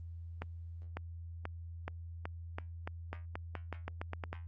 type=accelerating click train; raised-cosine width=0.5 ms; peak=-24 dBFS; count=16; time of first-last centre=0.42-4.33 s; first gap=550 ms; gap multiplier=0.88; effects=added 84 Hz sine -43 dBFS peak until 4.47 s + Opus 32 kbps